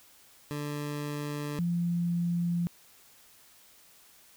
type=tone pair in turn; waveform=20% pulse / sine; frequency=146.83 / 172.57 Hz; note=D3 / F3; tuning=0 / -20 cents; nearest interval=minor third; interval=280 cents; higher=second; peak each=-28 / -26 dBFS; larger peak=second; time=0.51-1.59 / 1.59-2.67 s; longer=neither; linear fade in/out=0 ms; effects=white hiss -58 dBFS RMS until 4.36 s